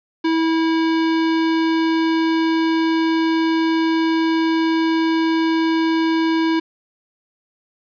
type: tone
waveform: square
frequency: 325.1 Hz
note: E4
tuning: 24 cents flat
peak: -16 dBFS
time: 0.24-6.6 s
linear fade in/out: 10 ms
effects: resampled to 11025 Hz + 7-bit